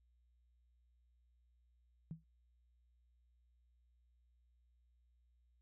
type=tone with exponential decay; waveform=sine; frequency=161.9 Hz; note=E3; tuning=31 cents flat; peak=-39 dBFS; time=2.11-2.24 s; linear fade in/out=0 ms; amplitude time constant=27 ms; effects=added 60 Hz sine -70 dBFS peak until 5.61 s